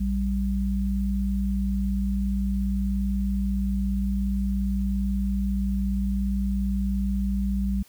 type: tone pair together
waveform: sine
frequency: 58.49 / 196 Hz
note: A#1 / G3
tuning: +7 / 0 cents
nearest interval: octave + major sixth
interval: 2093 cents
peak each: -25 / -25 dBFS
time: 0-7.83 s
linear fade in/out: 10 ms
effects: white hiss -56 dBFS RMS until 7.88 s